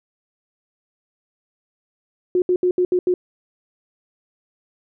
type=tone bursts at uneven times; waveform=sine; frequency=361.6 Hz; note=F#4; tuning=40 cents flat; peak=-14 dBFS; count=6; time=2.35-2.42 / 2.49-2.56 / 2.63-2.71 / 2.78-2.85 / 2.92-2.99 / 3.07-3.14 s; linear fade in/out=2 ms; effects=none